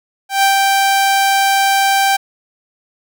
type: tone with ADSR envelope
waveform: sawtooth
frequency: 784 Hz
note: G5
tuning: in tune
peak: -5 dBFS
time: 0.29-2.17 s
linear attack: 140 ms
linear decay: 110 ms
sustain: -2 dB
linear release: 13 ms
effects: none